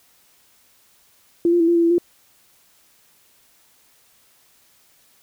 sine tone with pitch steps, 340.7 / 347.6 / 331.1 / 343.4 / 338 / 335.7 / 347.4 Hz, F4 / F4 / E4 / F4 / E4 / E4 / F4, -43 / -8 / +8 / -29 / +43 / +32 / -9 cents, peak -13 dBFS, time 1.45-1.982 s, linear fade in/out 2 ms, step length 76 ms, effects white hiss -57 dBFS RMS until 5.22 s

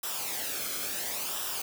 white noise with flanger, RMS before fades -34 dBFS, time 0.03-1.62 s, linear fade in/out 5 ms, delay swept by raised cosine 0.45 to 1.09 ms, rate 0.72 Hz, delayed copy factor -0.6, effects none

